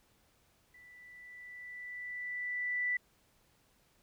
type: tone with level ramp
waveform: sine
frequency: 1975.5 Hz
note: B6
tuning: in tune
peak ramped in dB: -55 to -29 dBFS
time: 0.74-2.97 s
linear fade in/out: 5 ms
effects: pink hiss -70 dBFS RMS until 4.02 s